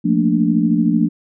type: chord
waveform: sine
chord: Bb major seventh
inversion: second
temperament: equal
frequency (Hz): 174.61 / 220 / 233.1 / 293.7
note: F3 / A3 / Bb3 / D4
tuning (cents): 0 / 0 / 0 / 0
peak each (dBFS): -18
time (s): 0.04-1.09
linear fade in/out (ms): 20
effects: none